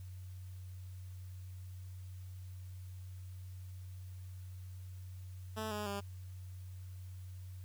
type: tone with pitch steps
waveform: 10% pulse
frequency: 218.1 / 209.2 / 200.7 Hz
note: A3 / G#3 / G3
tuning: -15 / +13 / +41 cents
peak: -30 dBFS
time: 5.56-6.01 s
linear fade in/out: 20 ms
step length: 150 ms
effects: added 92 Hz sine -45 dBFS peak until 7.64 s + white hiss -66 dBFS RMS until 7.64 s